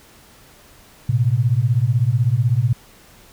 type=beating tone pair; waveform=sine; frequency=112.1 / 128.1 Hz; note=A2 / C3; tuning=+33 / -36 cents; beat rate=16 Hz; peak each=-17 dBFS; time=1.09-2.73 s; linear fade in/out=5 ms; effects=pink hiss -48 dBFS RMS until 3.32 s